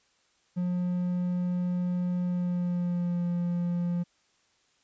triangle tone with pitch glide, 178.6 to 174.32 Hz, F3 to F3, +39 to -3 cents, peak -24 dBFS, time 0.56-4.04 s, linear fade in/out 20 ms, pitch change -42 cents, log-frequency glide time 2.22-3.25 s, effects white hiss -68 dBFS RMS until 4.83 s + resampled to 16000 Hz

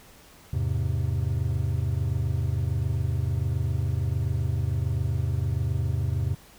triangle chord, E augmented, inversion none, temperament equal, 82.41 / 103.83 / 130.81 Hz, E2 / G#2 / B#2, 0 / 0 / 0 cents, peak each -26 dBFS, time 0.53-6.35 s, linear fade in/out 5 ms, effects pink hiss -52 dBFS RMS until 6.58 s

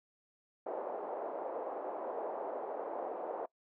white band-pass noise, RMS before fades -40 dBFS, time 0.66-3.46 s, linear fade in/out 5 ms, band 400 to 760 Hz, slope 24 dB/octave, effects noise-tail reverb RT60 0.1 s tail -23 dB re dry

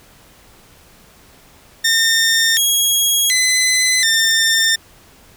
15% pulse tone with pitch steps, 1817 / 3303 / 2023 / 1803 Hz, A#6 / G#7 / B6 / A6, -45 / -10 / +41 / +42 cents, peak -6 dBFS, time 1.84-4.76 s, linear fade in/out 10 ms, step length 730 ms, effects pink hiss -47 dBFS RMS until 5.36 s

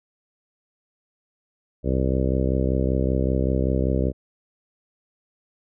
harmonic tone, 65.2 Hz, C2, 5 cents flat, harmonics 1 / 2 / 3 / 4 / 5 / 6 / 7 / 8 / 9, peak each -23 / -26 / -28 / -29 / -30 / -31 / -31 / -32 / -33 dBFS, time 1.83-4.13 s, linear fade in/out 50 ms, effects none

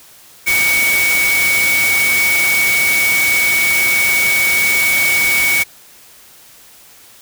sine tone in noise, 2242 Hz, C#7, 19 cents sharp, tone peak -12 dBFS, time 0.46-5.64 s, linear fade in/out 20 ms, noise white, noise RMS -19 dBFS, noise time 0.46-5.64 s, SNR +4 dB, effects white hiss -43 dBFS RMS until 7.21 s

